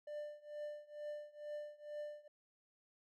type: tone with tremolo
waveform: triangle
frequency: 594 Hz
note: D5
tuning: 20 cents sharp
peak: -39 dBFS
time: 0.07-2.28 s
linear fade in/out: 5 ms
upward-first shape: triangle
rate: 2.2 Hz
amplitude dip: 95%
effects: none